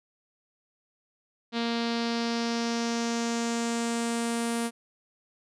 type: tone with low-pass filter sweep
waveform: sawtooth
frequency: 233.1 Hz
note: A#3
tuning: in tune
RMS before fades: -29 dBFS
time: 1.52-4.71 s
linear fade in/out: 50 ms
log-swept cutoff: 4000 to 10000 Hz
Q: 2.9
effects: none